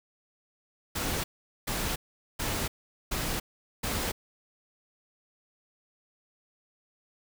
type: noise bursts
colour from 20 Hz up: pink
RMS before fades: -31 dBFS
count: 5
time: 0.95-4.12 s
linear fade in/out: 10 ms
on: 290 ms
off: 430 ms
effects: none